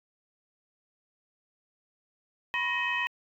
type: tone cluster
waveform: sine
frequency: 983 / 1071 / 1875 / 2547 / 3059 Hz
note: B5 / C6 / A#6 / D#7 / G7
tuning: -8 / +40 / +10 / +40 / -43 cents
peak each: -34 / -38 / -30 / -31 / -38 dBFS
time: 2.54-3.07 s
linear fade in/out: 0 ms
effects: tanh soft clip ceiling -17 dBFS